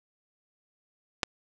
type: clicks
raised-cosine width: 0.2 ms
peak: -7 / -25 dBFS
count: 2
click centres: 1.232 / 1.236 s
effects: none